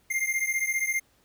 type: beating tone pair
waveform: square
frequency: 2100 / 2115 Hz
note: C7 / C7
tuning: +6 / +18 cents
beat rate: 15 Hz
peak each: -29 dBFS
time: 0.1-1 s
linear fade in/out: 10 ms
effects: pink hiss -65 dBFS RMS until 1.24 s